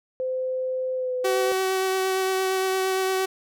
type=tone with pitch glide; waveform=sine; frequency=515 to 504.7 Hz; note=C5 to B4; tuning=-28 to +38 cents; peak=-24 dBFS; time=0.2-1.52 s; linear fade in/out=0 ms; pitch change=-34 cents; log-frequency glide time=0.95-1.14 s
type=tone with vibrato; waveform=sawtooth; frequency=378.6 Hz; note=F#4; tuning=40 cents sharp; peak=-18 dBFS; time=1.24-3.26 s; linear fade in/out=10 ms; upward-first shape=triangle; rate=8.7 Hz; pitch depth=13 cents each way
effects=none